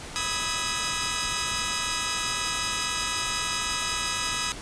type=chord; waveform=10% pulse; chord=E major seventh; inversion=second; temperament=equal with one note detuned; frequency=987.8 / 1244.5 / 1288.4 / 1661.2 Hz; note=B5 / D#6 / E6 / G#6; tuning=0 / 0 / -40 / 0 cents; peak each=-24 dBFS; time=0.16-4.52 s; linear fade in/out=0 ms; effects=pink hiss -39 dBFS RMS until 4.61 s + resampled to 22050 Hz